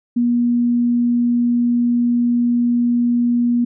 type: tone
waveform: sine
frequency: 240 Hz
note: B3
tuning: 49 cents flat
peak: -13 dBFS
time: 0.16-3.65 s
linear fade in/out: 10 ms
effects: none